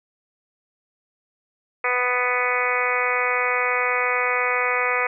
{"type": "harmonic tone", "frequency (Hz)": 248.1, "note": "B3", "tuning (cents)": 8, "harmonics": [2, 3, 4, 5, 6, 7, 8, 9, 10], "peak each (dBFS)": [-27, -31, -29, -26, -31, -31, -26, -26, -30], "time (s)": [1.84, 5.07], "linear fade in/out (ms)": 5, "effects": []}